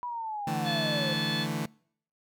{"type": "linear sweep", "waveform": "sine", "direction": "down", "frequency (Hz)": [987.8, 514], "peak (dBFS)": -32, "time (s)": [0.03, 1.13], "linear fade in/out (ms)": 0}
{"type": "chord", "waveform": "sawtooth", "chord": "D suspended second", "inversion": "none", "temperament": "just", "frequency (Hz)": [146.83, 165.19, 220.2], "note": ["D3", "E3", "A3"], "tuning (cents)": [0, 4, 2], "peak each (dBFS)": -30, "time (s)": [0.47, 1.66], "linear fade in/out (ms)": 5}
{"type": "harmonic tone", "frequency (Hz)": 865, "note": "A5", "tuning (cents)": -30, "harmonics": [2, 3, 4, 5], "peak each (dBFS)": [-35, -42, -33, -36], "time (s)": [0.64, 1.47], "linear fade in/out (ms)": 50}
{"effects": ["noise-tail reverb RT60 0.6 s tail -25 dB re dry"]}